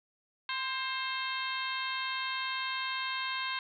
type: harmonic tone with a mistuned harmonic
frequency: 530 Hz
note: C5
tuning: 22 cents sharp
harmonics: 2 / 3 / 4 / 5 / 6 / 7 / 8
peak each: -37 / -39 / -40 / -41 / -42 / -42 / -43 dBFS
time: 0.49-3.59 s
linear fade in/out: 2 ms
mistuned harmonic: 2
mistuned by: -37 cents
effects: none